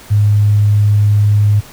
sine tone, 103.83 Hz, G#2, in tune, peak -7 dBFS, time 0.1-1.61 s, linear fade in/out 20 ms, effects pink hiss -37 dBFS RMS until 1.72 s

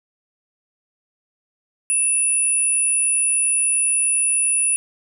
sine tone pair together, 2637 / 9830 Hz, E7 / D#9, 0 / -22 cents, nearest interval octave + major seventh, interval 2278 cents, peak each -27 / -16 dBFS, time 1.9-4.76 s, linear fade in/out 0 ms, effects none

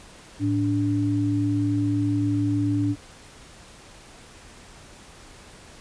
sine tone pair together, 108.8 / 290.5 Hz, A2 / D4, -19 / -19 cents, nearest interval octave + perfect fourth, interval 1700 cents, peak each -24 / -22 dBFS, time 0.39-2.96 s, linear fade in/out 50 ms, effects pink hiss -47 dBFS RMS until 5.8 s + resampled to 22050 Hz

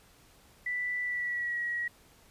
sine tone with pitch glide, 1975.5 to 1910.4 Hz, B6 to A#6, 0 to +42 cents, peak -30 dBFS, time 0.66-1.88 s, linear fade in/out 5 ms, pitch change -58 cents, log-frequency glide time 1.02-1.59 s, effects pink hiss -60 dBFS RMS until 2.3 s + resampled to 32000 Hz

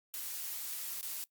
blue noise with dropouts, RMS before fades -40 dBFS, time 0.14-1.24 s, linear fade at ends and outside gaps 0 ms, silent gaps 1.011-1.029 s, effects noise-tail reverb RT60 0.1 s tail -22 dB re dry + Opus 48 kbps

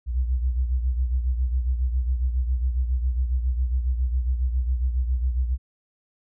sine beating tone pair, 61.74 / 69.04 Hz, B1 / C#2, 0 / -6 cents, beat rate 7.3 Hz, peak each -21 / -29 dBFS, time 0.06-5.58 s, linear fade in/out 50 ms, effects none

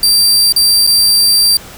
sawtooth tone with dropouts, 4699 Hz, D8, in tune, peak -4 dBFS, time 0.03-1.57 s, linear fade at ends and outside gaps 2 ms, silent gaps 0.524-0.562 / 0.867-0.873 s, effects pink hiss -33 dBFS RMS until 1.77 s

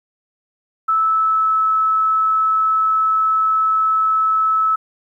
sine tone with pitch glide, 1310 to 1301.7 Hz, E6 to E6, -11 to -22 cents, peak -13 dBFS, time 0.88-4.76 s, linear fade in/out 10 ms, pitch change -11 cents, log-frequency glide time 0.98-1.59 s, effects 9-bit

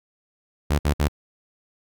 sawtooth tone bursts, 73.42 Hz, D2, in tune, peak -14 dBFS, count 3, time 0.7-1.083 s, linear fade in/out 10 ms, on 89 ms, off 58 ms, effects none

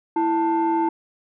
sine tone pair together, 330.3 / 886 Hz, E4 / A5, +4 / +12 cents, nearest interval octave + perfect fourth, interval 1708 cents, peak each -19 dBFS, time 0.16-0.89 s, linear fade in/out 5 ms, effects tanh soft clip ceiling -14 dBFS

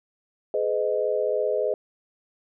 sine tone cluster, 422.7 / 506 / 621 Hz, G#4 / B4 / D#5, +31 / +42 / -3 cents, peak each -26 dBFS, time 0.54-1.74 s, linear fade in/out 2 ms, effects none

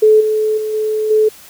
sine tone with level steps, 431.6 Hz, A4, 33 cents flat, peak -5 / -12 / -17 / -14 / -8 dBFS, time 0.02-1.29 s, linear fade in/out 10 ms, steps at 0.2 / 0.57 / 0.73 / 1.1 s, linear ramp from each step 10 ms, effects white hiss -40 dBFS RMS until 1.49 s

